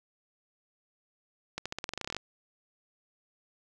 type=accelerating click train; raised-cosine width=0.2 ms; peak=-17 dBFS; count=15; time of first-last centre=1.58-2.166 s; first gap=76 ms; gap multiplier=0.9; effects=none